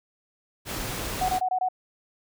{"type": "noise", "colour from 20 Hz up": "pink", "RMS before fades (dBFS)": -32, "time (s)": [0.65, 1.41], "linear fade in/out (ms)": 50}
{"type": "tone bursts", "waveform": "sine", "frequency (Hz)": 741, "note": "F#5", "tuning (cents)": 2, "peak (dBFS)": -22, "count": 5, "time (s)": [1.21, 1.687], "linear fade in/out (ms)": 5, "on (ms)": 77, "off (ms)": 23}
{"effects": []}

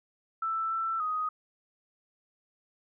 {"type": "tone with pitch steps", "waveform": "sine", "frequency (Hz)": [1325, 1333, 1251], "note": ["E6", "E6", "D#6"], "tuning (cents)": [9, 19, 9], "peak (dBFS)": -28, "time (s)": [0.42, 1.29], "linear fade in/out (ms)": 5, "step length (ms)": 290, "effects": []}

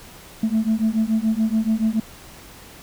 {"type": "beating tone pair", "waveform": "sine", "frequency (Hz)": [217.3, 224.3], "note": ["A3", "A3"], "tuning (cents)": [-21, 34], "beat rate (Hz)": 7, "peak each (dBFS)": -19, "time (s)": [0.43, 2], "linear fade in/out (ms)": 5, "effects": ["tanh soft clip ceiling -13 dBFS", "pink hiss -43 dBFS RMS until 2.82 s"]}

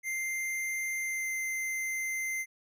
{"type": "tone with pitch glide", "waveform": "square", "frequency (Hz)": [2093, 2079], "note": ["C7", "C7"], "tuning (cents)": [0, -12], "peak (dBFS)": -32, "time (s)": [0.03, 2.46], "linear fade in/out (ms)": 50, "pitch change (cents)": -12, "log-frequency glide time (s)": [0.98, 1.32], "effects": []}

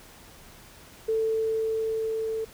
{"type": "tone with level ramp", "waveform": "sine", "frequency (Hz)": 443.8, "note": "A4", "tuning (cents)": 15, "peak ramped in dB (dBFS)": [-22, -27], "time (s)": [1.08, 2.45], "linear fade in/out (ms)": 10, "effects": ["pink hiss -50 dBFS RMS until 2.53 s"]}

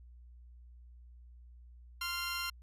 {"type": "tone pair together", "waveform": "15% pulse", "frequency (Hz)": [1046.5, 1387.7], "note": ["C6", "F6"], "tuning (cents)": [0, -11], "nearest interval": "perfect fourth", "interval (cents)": 489, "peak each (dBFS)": [-34, -30], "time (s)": [2.01, 2.5], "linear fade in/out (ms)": 5, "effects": ["added 60 Hz sine -52 dBFS peak until 2.62 s", "resampled to 32000 Hz"]}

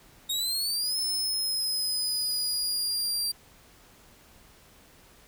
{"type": "exponential two-way sweep", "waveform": "sawtooth", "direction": "up then down", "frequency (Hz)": [3729, 5250, 4714], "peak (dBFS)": -24, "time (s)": [0.29, 3.32], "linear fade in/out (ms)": 10, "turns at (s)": 1, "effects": ["pink hiss -56 dBFS RMS until 5.27 s"]}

